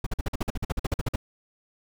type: noise bursts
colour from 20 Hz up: brown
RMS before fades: -25 dBFS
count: 16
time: 0.04-1.16 s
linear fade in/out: 5 ms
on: 25 ms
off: 48 ms
effects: none